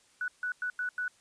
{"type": "tone bursts at uneven times", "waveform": "sine", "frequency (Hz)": 1480, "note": "F#6", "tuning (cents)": 0, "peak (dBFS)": -30, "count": 5, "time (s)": [[0.21, 0.28], [0.43, 0.52], [0.62, 0.7], [0.79, 0.89], [0.98, 1.08]], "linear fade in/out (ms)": 2, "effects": ["white hiss -64 dBFS RMS until 1.2 s", "resampled to 22050 Hz"]}